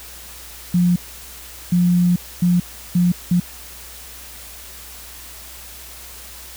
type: tone bursts at uneven times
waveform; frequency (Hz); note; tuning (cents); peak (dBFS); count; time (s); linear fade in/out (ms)
sine; 176.7; F3; +21; -12; 5; 0.74-0.96 / 1.72-2.16 / 2.42-2.6 / 2.95-3.12 / 3.31-3.4; 5
effects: added 60 Hz sine -43 dBFS peak until 6.56 s + white hiss -38 dBFS RMS until 6.56 s